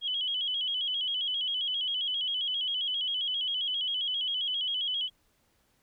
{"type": "tone with vibrato", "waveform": "sine", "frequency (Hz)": 3136, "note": "G7", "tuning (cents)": 0, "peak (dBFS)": -28, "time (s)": [0.01, 5.1], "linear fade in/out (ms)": 50, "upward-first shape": "square", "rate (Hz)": 7.5, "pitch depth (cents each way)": 73, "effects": ["pink hiss -70 dBFS RMS until 5.82 s"]}